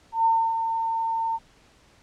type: tone with ADSR envelope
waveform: sine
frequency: 906 Hz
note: A#5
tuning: 50 cents flat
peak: -16 dBFS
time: 0.12-1.39 s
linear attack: 130 ms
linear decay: 280 ms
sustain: -7 dB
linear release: 41 ms
effects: pink hiss -57 dBFS RMS until 2.02 s + low-pass 7000 Hz 12 dB/octave